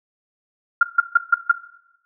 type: tone bursts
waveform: sine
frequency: 1396.9 Hz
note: F6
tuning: in tune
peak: -8 dBFS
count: 5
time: 0.81-1.515 s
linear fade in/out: 5 ms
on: 21 ms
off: 150 ms
effects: noise-tail reverb RT60 0.9 s tail -17 dB re dry